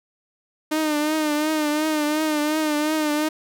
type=tone with vibrato; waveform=sawtooth; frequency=304.9 Hz; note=D#4; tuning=35 cents flat; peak=-16 dBFS; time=0.71-3.29 s; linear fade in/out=10 ms; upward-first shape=triangle; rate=2.8 Hz; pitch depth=61 cents each way; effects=none